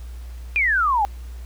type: exponential sweep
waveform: sine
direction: down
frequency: 2489 to 788 Hz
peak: -16 dBFS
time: 0.56-1.05 s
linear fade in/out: 0 ms
effects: added 60 Hz sine -32 dBFS peak until 1.45 s + pink hiss -51 dBFS RMS until 1.45 s